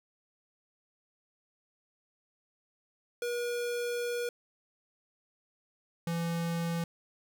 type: tone pair in turn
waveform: square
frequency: 480.5 / 168.32 Hz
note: B4 / E3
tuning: -48 / +36 cents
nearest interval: octave + tritone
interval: 1816 cents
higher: first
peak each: -32 / -31 dBFS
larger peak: second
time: 3.22-4.29 / 6.07-6.84 s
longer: first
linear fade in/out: 2 ms
effects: none